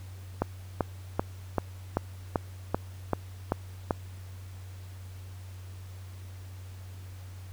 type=click train; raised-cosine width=1 ms; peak=-11 dBFS; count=10; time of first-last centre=0.42-3.908 s; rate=2.58 Hz; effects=added 93 Hz sine -41 dBFS peak until 7.52 s + pink hiss -55 dBFS RMS until 7.52 s